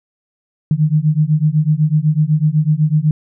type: beating tone pair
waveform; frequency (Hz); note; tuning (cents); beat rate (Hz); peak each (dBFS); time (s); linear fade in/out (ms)
sine; 149.4 / 157.4; D3 / D#3; +30 / +20; 8; -14; 0.71-3.11; 2
effects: none